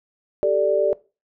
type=chord; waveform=sine; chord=G suspended second; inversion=none; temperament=just; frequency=392 / 441 / 588 Hz; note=G4 / A4 / D5; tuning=0 / +4 / +2 cents; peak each=-23 / -22 / -18 dBFS; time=0.43-0.93 s; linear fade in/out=0 ms; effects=noise-tail reverb RT60 0.3 s tail -20 dB re dry